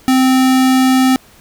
square tone, 260 Hz, C4, 11 cents flat, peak -9 dBFS, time 0.08-1.16 s, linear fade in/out 0 ms, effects pink hiss -45 dBFS RMS until 1.4 s

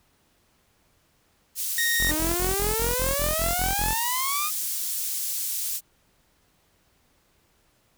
pink high-pass noise, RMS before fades -29 dBFS, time 1.55-5.81 s, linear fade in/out 50 ms, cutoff 7700 Hz, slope 12 dB/octave
sawtooth tone, 1864.7 Hz, A#6, in tune, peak -19 dBFS, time 1.78-2.11 s, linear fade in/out 2 ms
sawtooth tone bursts, 43.65 Hz, F1, in tune, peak -23 dBFS, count 10, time 1.99-3.941 s, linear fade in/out 20 ms, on 160 ms, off 39 ms
sawtooth exponential sweep, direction up, 293.7 to 1256 Hz, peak -23 dBFS, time 2.07-4.51 s, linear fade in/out 50 ms
effects pink hiss -65 dBFS RMS until 7.97 s

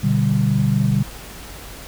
sine chord, G major, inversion first, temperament equal with one note detuned, 122.48 / 146.83 / 196 Hz, B2 / D3 / G3, -14 / 0 / 0 cents, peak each -19 dBFS, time 0.03-1.03 s, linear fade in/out 10 ms, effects added 50 Hz sine -40 dBFS peak until 1.87 s + pink hiss -37 dBFS RMS until 1.87 s

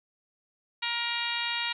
harmonic tone, 471.6 Hz, A#4, 20 cents sharp, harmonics 2 / 3 / 4 / 5 / 6 / 7 / 8 / 9, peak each -37 / -39 / -36 / -35 / -35 / -39 / -37 / -41 dBFS, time 0.82-1.73 s, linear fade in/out 10 ms, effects none

